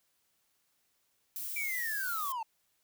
violet noise, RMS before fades -39 dBFS, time 1.36-2.32 s, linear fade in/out 0 ms
triangle linear sweep, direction down, 2340 to 866 Hz, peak -32 dBFS, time 1.56-2.43 s, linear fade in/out 5 ms
effects white hiss -75 dBFS RMS until 2.83 s

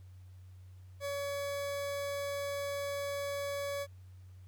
40% pulse tone, 565 Hz, C#5, 33 cents sharp, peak -34 dBFS, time 1-3.87 s, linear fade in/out 50 ms, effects added 92 Hz sine -50 dBFS peak until 4.47 s + pink hiss -71 dBFS RMS until 4.47 s

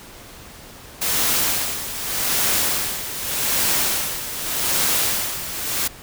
white noise with tremolo, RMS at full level -19 dBFS, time 1.01-5.88 s, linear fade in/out 10 ms, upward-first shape sine, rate 0.84 Hz, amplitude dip 70%, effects pink hiss -41 dBFS RMS until 6.02 s

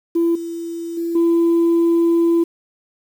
sine tone with level steps, 336.7 Hz, E4, 37 cents sharp, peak -12 / -24 / -19 / -10 dBFS, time 0.15-2.44 s, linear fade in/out 10 ms, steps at 0.35 / 0.97 / 1.15 s, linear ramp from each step 5 ms, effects tanh soft clip ceiling -10 dBFS + 7-bit

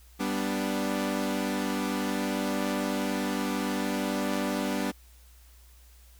sawtooth chord, G major, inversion none, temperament equal, 196 / 246.9 / 293.7 Hz, G3 / B3 / D4, 0 / 0 / 0 cents, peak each -28 dBFS, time 0.19-4.92 s, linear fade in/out 20 ms, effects added 60 Hz sine -52 dBFS peak until 6.19 s + white hiss -60 dBFS RMS until 6.19 s

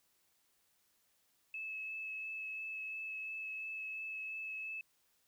sine tone with vibrato, 2600 Hz, E7, 24 cents flat, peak -40 dBFS, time 1.54-4.81 s, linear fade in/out 2 ms, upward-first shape sine, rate 2.9 Hz, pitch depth 11 cents each way, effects white hiss -75 dBFS RMS until 5.27 s

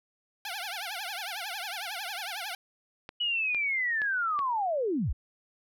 10% pulse tone with vibrato, 770 Hz, G5, 31 cents flat, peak -26 dBFS, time 0.45-2.55 s, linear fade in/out 2 ms, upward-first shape triangle, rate 11 Hz, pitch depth 240 cents each way
clicks, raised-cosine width 0.3 ms, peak -24 dBFS, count 4, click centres 3.091 / 3.547 / 4.018 / 4.391 s
sine linear sweep, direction down, 2949 to 30.87 Hz, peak -26 dBFS, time 3.2-5.13 s, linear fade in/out 10 ms
effects none

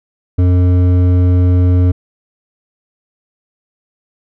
sine tone with hard clipping, 90 Hz, F#2, 47 cents flat, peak -9 dBFS, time 0.38-1.92 s, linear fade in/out 10 ms, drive 10 dB, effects none

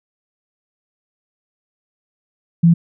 sine tone, 168.4 Hz, E3, 37 cents sharp, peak -7 dBFS, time 2.63-2.74 s, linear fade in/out 10 ms, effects none

